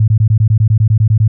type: tone bursts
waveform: sine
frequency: 108.4 Hz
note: A2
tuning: 25 cents flat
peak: -6 dBFS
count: 13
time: 0-1.279 s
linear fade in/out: 5 ms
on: 79 ms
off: 21 ms
effects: none